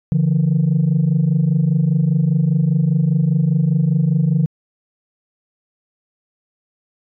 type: tone pair together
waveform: sine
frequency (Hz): 144.2 / 169.19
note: D3 / E3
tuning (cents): -31 / +45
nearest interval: minor third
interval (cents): 276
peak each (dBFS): -14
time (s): 0.12-4.46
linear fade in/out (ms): 0
effects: tanh soft clip ceiling -9 dBFS